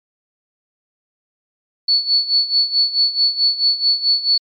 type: tone with tremolo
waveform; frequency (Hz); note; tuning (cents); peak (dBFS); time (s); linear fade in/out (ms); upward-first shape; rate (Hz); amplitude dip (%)
sine; 4435; C#8; 0; -10; 1.88-4.38; 5; sine; 4.6; 80
effects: MP3 64 kbps